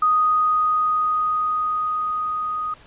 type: tone with level ramp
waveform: sine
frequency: 1244.5 Hz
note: D#6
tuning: in tune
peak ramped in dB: -14 to -23 dBFS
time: 0.02-2.74 s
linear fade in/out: 5 ms
effects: pink hiss -49 dBFS RMS until 2.86 s + resampled to 8000 Hz